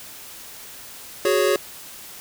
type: chord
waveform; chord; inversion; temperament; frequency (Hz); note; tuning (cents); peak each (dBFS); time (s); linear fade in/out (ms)
square; F# suspended second; none; equal; 370 / 415.3 / 554.4; F#4 / G#4 / C#5; 0 / 0 / 0; -22; 1.25-1.56; 2
effects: white hiss -40 dBFS RMS until 2.2 s